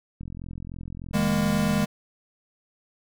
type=click train; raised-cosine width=5 ms; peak=-25 dBFS; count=71; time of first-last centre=0.21-1.827 s; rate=43.3 Hz
type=chord; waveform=square; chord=D# suspended fourth; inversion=none; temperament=equal with one note detuned; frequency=155.56 / 203.3 / 233.1 Hz; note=D#3 / G#3 / A#3; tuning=0 / -37 / 0 cents; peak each=-28 / -24 / -29 dBFS; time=1.13-1.86 s; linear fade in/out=20 ms
effects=none